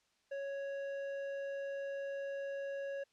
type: tone with hard clipping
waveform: sine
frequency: 554.4 Hz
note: C#5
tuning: in tune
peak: -40 dBFS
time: 0.31-3.04 s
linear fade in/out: 10 ms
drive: 8 dB
effects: white hiss -75 dBFS RMS until 3.12 s + low-pass 6000 Hz 12 dB/octave